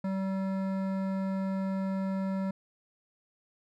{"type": "tone with hard clipping", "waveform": "sine", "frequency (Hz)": 192, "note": "G3", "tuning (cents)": -36, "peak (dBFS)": -31, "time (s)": [0.04, 2.51], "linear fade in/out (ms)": 5, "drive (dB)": 14, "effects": []}